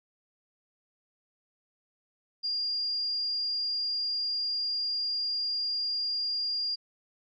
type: tone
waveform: sine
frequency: 4810 Hz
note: D8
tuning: 41 cents sharp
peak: -28 dBFS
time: 2.43-6.76 s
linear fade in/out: 20 ms
effects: none